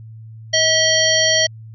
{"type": "harmonic tone with a mistuned harmonic", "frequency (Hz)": 635, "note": "D#5", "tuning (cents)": 35, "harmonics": [1, 3, 5, 7, 9], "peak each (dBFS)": [-19, -19, -19, -19, -19], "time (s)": [0.53, 1.47], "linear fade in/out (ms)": 10, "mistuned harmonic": 3, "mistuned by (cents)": 33, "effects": ["added 111 Hz sine -34 dBFS peak until 1.74 s"]}